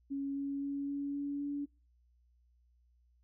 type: tone with pitch steps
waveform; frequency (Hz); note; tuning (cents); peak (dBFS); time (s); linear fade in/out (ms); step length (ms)
sine; 277.2 / 279 / 280.7 / 282.5 / 284.3 / 286.1; C#4 / C#4 / C#4 / C#4 / C#4 / D4; 0 / +11 / +22 / +33 / +44 / -45; -34; 0.1-1.66; 20; 260
effects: noise-tail reverb RT60 0.3 s tail -25 dB re dry + added 60 Hz sine -66 dBFS peak until 3.23 s